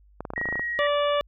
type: clicks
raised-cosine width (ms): 1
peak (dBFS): -18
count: 11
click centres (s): 0.206 / 0.252 / 0.304 / 0.336 / 0.379 / 0.414 / 0.456 / 0.488 / 0.526 / 0.556 / 0.595
type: tone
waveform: sine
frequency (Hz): 1897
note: A#6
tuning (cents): +30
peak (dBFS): -26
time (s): 0.36-0.87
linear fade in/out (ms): 2
type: harmonic tone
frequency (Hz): 581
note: D5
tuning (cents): -19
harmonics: 1 / 2 / 3 / 4 / 5 / 6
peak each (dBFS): -22 / -27 / -36 / -38 / -34 / -36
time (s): 0.79-1.21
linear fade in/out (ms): 0
effects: added 50 Hz sine -53 dBFS peak until 1.27 s